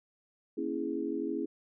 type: chord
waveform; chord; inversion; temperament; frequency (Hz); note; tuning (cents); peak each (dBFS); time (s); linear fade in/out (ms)
sine; A# half-diminished seventh; none; equal with one note detuned; 235.8 / 277.2 / 329.6 / 415.3; A#3 / C#4 / E4 / G#4; +20 / 0 / 0 / 0; -40 / -36 / -35 / -37; 0.57-1.46; 10
effects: none